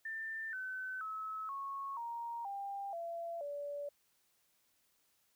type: tone with pitch steps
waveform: sine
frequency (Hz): 1787 / 1520.1 / 1293.1 / 1100 / 935.8 / 796 / 677.1 / 576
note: A6 / F#6 / E6 / C#6 / A#5 / G5 / E5 / D5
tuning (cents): +26 / +46 / -34 / -14 / +6 / +26 / +46 / -34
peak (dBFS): -39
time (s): 0.05-3.89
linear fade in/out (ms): 5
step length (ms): 480
effects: white hiss -75 dBFS RMS until 5.35 s